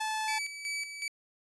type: tone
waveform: sawtooth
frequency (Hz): 869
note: A5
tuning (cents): -22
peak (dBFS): -27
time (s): 0-0.39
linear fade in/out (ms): 10
type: tone with tremolo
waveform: sawtooth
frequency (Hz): 2294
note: D7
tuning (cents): -41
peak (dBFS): -29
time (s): 0.28-1.08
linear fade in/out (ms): 2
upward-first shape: square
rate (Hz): 2.7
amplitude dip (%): 60
effects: resampled to 24000 Hz